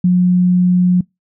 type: tone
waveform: sine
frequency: 180 Hz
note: F#3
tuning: 47 cents flat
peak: -8 dBFS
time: 0.04-1.01 s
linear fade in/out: 5 ms
effects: noise-tail reverb RT60 0.2 s tail -26 dB re dry